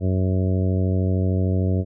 harmonic tone, 93.3 Hz, F#2, 15 cents sharp, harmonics 1 / 2 / 3 / 4 / 5 / 6 / 7, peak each -19 / -25 / -29 / -31 / -33 / -35 / -36 dBFS, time 0-1.85 s, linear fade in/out 50 ms, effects none

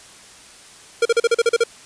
square tone bursts, 465.9 Hz, A#4, 1 cent flat, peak -13 dBFS, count 9, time 1.02-1.638 s, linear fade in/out 5 ms, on 34 ms, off 39 ms, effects white hiss -44 dBFS RMS until 1.85 s + resampled to 22050 Hz

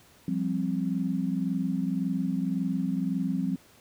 sine chord, F suspended second, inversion none, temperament just, 174.61 / 196.44 / 261.9 Hz, F3 / G3 / C4, 0 / +4 / +2 cents, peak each -30 dBFS, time 0.28-3.56 s, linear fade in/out 2 ms, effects pink hiss -57 dBFS RMS until 3.8 s + high-pass 60 Hz 12 dB/octave

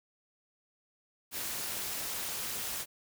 white noise with amplitude modulation, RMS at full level -34 dBFS, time 1.31-2.86 s, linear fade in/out 50 ms, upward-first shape sine, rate 267 Hz, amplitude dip 65%, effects none

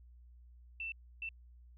sine tone bursts at uneven times, 2673 Hz, E7, 23 cents sharp, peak -38 dBFS, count 2, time 0.8-0.92 / 1.22-1.29 s, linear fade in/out 2 ms, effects added 60 Hz sine -55 dBFS peak until 1.77 s

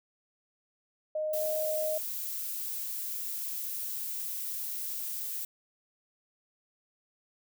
sine tone with pitch glide, 618 to 621.9 Hz, D#5 to D#5, -12 to -1 cents, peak -29 dBFS, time 1.15-1.98 s, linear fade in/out 5 ms, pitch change +11 cents, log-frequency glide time 1.33-1.47 s
violet noise, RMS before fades -36 dBFS, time 1.33-5.45 s, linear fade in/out 5 ms
effects none

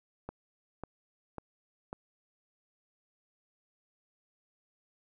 click train, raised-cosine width 1 ms, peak -25 dBFS, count 4, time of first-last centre 0.29-1.929 s, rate 1.83 Hz, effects none

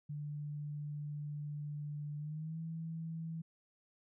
sine tone with pitch glide, 147.6 to 162.83 Hz, D3 to E3, +9 to -21 cents, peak -39 dBFS, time 0.09-3.42 s, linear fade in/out 10 ms, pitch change +170 cents, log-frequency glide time 2.17-2.59 s, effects none

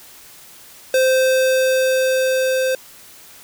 square tone with level ramp, 520 Hz, C5, 11 cents flat, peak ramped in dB -13 to -17 dBFS, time 0.94-2.75 s, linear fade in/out 2 ms, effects white hiss -43 dBFS RMS until 3.43 s

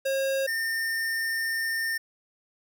square tone pair in turn, 540 / 1812.4 Hz, C#5 / A#6, -45 / -49 cents, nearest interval octave + major sixth, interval 2096 cents, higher second, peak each -25 / -27 dBFS, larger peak first, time 0.05-0.47 / 0.47-1.98 s, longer second, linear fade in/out 10 ms, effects none

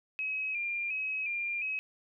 sine tone with vibrato, 2472 Hz, D#7, 12 cents flat, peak -31 dBFS, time 0.19-1.79 s, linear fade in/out 0 ms, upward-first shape square, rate 1.4 Hz, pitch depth 55 cents each way, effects none

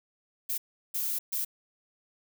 violet noise bursts at uneven times, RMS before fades -31 dBFS, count 3, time 0.49-0.58 / 0.94-1.19 / 1.32-1.45 s, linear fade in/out 10 ms, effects none

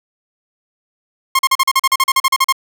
sawtooth tone bursts, 1069 Hz, C6, 37 cents sharp, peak -6 dBFS, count 15, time 1.35-2.525 s, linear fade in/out 5 ms, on 41 ms, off 40 ms, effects none

